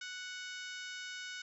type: harmonic tone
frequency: 740 Hz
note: F#5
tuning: in tune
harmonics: 2 / 3 / 4 / 5 / 6 / 7 / 8 / 9 / 10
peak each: -45 / -50 / -50 / -51 / -56 / -53 / -55 / -58 / -60 dBFS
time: 0.01-1.42 s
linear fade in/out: 5 ms
effects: none